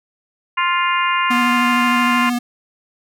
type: harmonic tone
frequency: 350 Hz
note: F4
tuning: 4 cents sharp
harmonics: 3 / 4 / 5 / 6 / 7 / 8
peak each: -17 / -24 / -25 / -23 / -27 / -25 dBFS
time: 0.57-2.3 s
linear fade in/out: 10 ms
type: tone with vibrato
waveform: square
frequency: 242.7 Hz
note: B3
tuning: 30 cents flat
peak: -18 dBFS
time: 1.3-2.39 s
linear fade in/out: 10 ms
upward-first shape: sine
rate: 13 Hz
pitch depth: 19 cents each way
effects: none